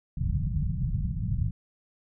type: low-pass noise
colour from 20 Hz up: white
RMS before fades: -28 dBFS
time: 0.17-1.51 s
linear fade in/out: 5 ms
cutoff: 170 Hz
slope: 48 dB/octave
effects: none